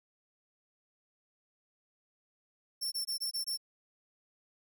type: tone bursts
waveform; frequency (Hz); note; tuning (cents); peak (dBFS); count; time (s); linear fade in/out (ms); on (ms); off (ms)
sawtooth; 5410; E8; +44; -30; 6; 2.81-3.575; 20; 110; 21
effects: none